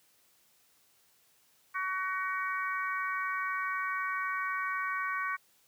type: harmonic tone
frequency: 376 Hz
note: F#4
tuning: 28 cents sharp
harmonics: 3 / 4 / 5 / 6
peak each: -34 / -36 / -38 / -40 dBFS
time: 1.74-5.37 s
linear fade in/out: 20 ms
effects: white hiss -67 dBFS RMS until 5.67 s + high-pass 60 Hz 12 dB/octave